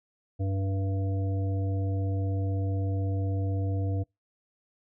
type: harmonic tone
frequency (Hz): 97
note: G2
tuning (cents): -18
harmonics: 1 / 3 / 5 / 7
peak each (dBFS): -26 / -36 / -40 / -43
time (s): 0.39-4.04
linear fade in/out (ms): 20
effects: noise-tail reverb RT60 0.2 s tail -26 dB re dry